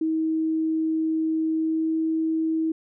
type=tone with pitch glide; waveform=sine; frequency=318.8 to 320.8 Hz; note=D#4 to E4; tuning=+42 to -47 cents; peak=-21 dBFS; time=0.01-2.72 s; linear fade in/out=5 ms; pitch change=+11 cents; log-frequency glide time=1.53-1.96 s; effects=none